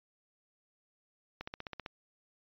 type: click train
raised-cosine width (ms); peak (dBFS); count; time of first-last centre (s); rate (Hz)
0.3; -24; 8; 1.41-1.862; 15.5
effects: resampled to 11025 Hz